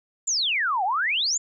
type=exponential two-way sweep; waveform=sine; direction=down then up; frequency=7400 to 712 to 7400 Hz; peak=-21 dBFS; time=0.27-1.38 s; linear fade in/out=10 ms; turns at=0.84 s; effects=none